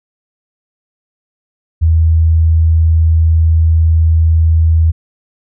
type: tone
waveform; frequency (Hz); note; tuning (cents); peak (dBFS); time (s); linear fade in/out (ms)
sine; 81; E2; -30; -6; 1.81-4.92; 20
effects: none